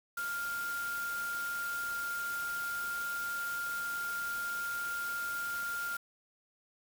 sine tone in noise, 1400 Hz, F6, 4 cents sharp, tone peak -34 dBFS, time 0.17-5.97 s, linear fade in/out 5 ms, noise white, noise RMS -45 dBFS, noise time 0.17-5.97 s, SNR +8 dB, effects none

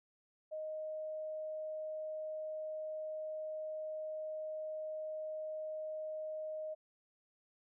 sine tone, 622.3 Hz, D#5, in tune, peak -39 dBFS, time 0.51-6.75 s, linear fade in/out 20 ms, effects none

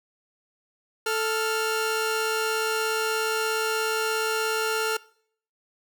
sawtooth tone pair together, 440 / 1396.9 Hz, A4 / F6, 0 / 0 cents, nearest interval octave + minor sixth, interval 2000 cents, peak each -22 / -24 dBFS, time 1.06-4.97 s, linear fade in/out 5 ms, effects noise-tail reverb RT60 0.6 s tail -22 dB re dry

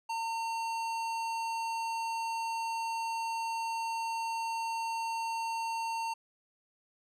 sine tone with hard clipping, 910 Hz, A#5, 42 cents flat, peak -34 dBFS, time 0.09-6.14 s, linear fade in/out 10 ms, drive 15 dB, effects none

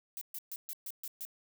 violet noise bursts, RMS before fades -41 dBFS, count 7, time 0.17-1.251 s, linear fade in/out 0 ms, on 43 ms, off 130 ms, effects none

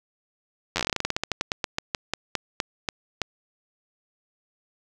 slowing click train, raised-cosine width 0.2 ms, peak -7 dBFS, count 27, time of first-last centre 0.76-3.217 s, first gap 10 ms, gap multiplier 1.15, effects none

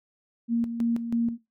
sine tone with tremolo, 233.1 Hz, A#3, in tune, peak -21 dBFS, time 0.48-1.38 s, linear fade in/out 50 ms, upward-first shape square, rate 3.1 Hz, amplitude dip 60%, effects noise-tail reverb RT60 0.2 s tail -17 dB re dry

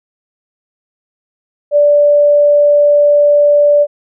sine tone, 584 Hz, D5, 10 cents flat, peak -5 dBFS, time 1.71-3.87 s, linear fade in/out 50 ms, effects none

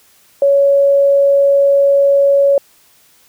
sine tone, 559 Hz, C#5, 14 cents sharp, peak -7 dBFS, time 0.42-2.58 s, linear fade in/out 2 ms, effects white hiss -50 dBFS RMS until 3.28 s

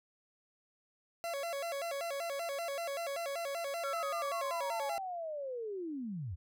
40% pulse tone with vibrato, 615 Hz, D#5, 20 cents flat, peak -35 dBFS, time 1.24-4.98 s, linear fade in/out 0 ms, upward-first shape square, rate 5.2 Hz, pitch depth 170 cents each way
sine linear sweep, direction down, 1382 to 72.8 Hz, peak -37 dBFS, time 3.83-6.36 s, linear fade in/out 20 ms
effects none

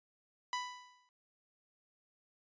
sawtooth tone with exponential decay, 992 Hz, B5, 7 cents sharp, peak -29 dBFS, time 0.53-1.09 s, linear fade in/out 1 ms, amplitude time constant 120 ms, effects resampled to 16000 Hz

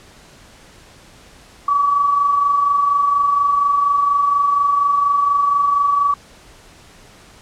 sine tone pair together, 1119 / 1143.2 Hz, C#6 / D6, +16 / -47 cents, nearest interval unison, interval 37 cents, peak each -24 / -13 dBFS, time 1.68-6.14 s, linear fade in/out 5 ms, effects pink hiss -45 dBFS RMS until 7.41 s + low-pass 9000 Hz 12 dB/octave

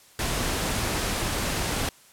pink noise, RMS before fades -27 dBFS, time 0.19-1.89 s, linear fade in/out 2 ms, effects white hiss -54 dBFS RMS until 2.12 s + low-pass 12000 Hz 12 dB/octave

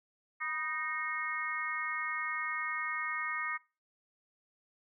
harmonic tone with a mistuned harmonic, 310 Hz, D#4, 6 cents flat, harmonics 3 / 4 / 5 / 6 / 7, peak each -47 / -38 / -48 / -38 / -38 dBFS, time 0.4-3.58 s, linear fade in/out 20 ms, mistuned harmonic 3, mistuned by +76 cents, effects noise-tail reverb RT60 0.3 s tail -21 dB re dry

